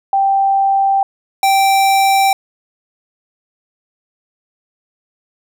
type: tone pair in turn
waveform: sine / square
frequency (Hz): 784 / 780.7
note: G5 / G5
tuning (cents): 0 / -7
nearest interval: unison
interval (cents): 7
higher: first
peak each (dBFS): -10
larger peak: neither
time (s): 0.13-1.03 / 1.43-2.33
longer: neither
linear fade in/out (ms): 2
effects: none